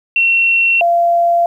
sine tone pair in turn, 2721 / 687.2 Hz, F7 / F5, -46 / -28 cents, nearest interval 2 octaves, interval 2382 cents, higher first, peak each -9 dBFS, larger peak neither, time 0.16-0.81 / 0.81-1.46 s, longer neither, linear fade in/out 2 ms, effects 8-bit

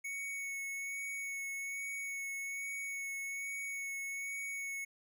square tone with vibrato, 2217 Hz, C#7, in tune, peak -39 dBFS, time 0.04-4.85 s, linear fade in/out 10 ms, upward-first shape sine, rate 1.2 Hz, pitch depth 14 cents each way, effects none

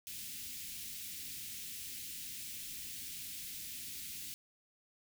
white band-stop noise, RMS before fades -45 dBFS, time 0.07-4.34 s, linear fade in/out 0 ms, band 280 to 2200 Hz, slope 24 dB/octave, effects none

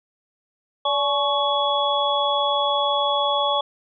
sine tone cluster, 576 / 850 / 1112 / 3375 Hz, D5 / G#5 / C#6 / G#7, -34 / +40 / +5 / +27 cents, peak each -24 dBFS, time 0.85-3.61 s, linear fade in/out 5 ms, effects none

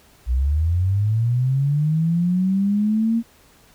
sine linear sweep, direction up, 58.4 to 233.1 Hz, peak -16 dBFS, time 0.26-3.23 s, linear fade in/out 50 ms, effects pink hiss -53 dBFS RMS until 3.74 s

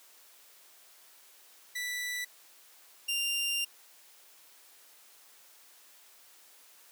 sawtooth tone pair in turn, 1972 / 2789 Hz, B6 / F7, -3 / -3 cents, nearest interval tritone, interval 600 cents, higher second, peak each -30 / -26 dBFS, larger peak second, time 1.75-2.25 / 3.08-3.65 s, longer second, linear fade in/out 10 ms, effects white hiss -58 dBFS RMS until 6.91 s + high-pass 400 Hz 12 dB/octave

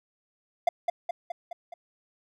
triangle tone with echo, 694 Hz, F5, 11 cents flat, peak -16 dBFS, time 0.67-0.69 s, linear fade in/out 5 ms, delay 210 ms, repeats 5, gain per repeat -4 dB, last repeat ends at 1.74 s, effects none

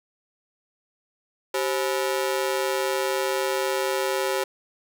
sawtooth ring-modulated tone, 459.7 Hz, A#4, 24 cents flat, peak -16 dBFS, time 1.54-4.44 s, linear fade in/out 5 ms, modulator 72 Hz, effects none

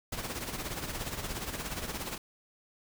pink noise with tremolo, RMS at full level -35 dBFS, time 0.12-2.18 s, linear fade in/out 5 ms, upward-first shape sine, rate 17 Hz, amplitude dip 60%, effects none

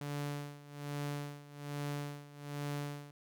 sawtooth tone with tremolo, 144.7 Hz, D3, 25 cents flat, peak -32 dBFS, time 0.01-3.11 s, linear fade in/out 2 ms, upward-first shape sine, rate 1.2 Hz, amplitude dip 85%, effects none

